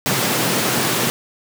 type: high-pass noise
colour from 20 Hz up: pink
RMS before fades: -19 dBFS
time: 0.06-1.1 s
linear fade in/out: 0 ms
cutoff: 110 Hz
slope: 96 dB/octave
effects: none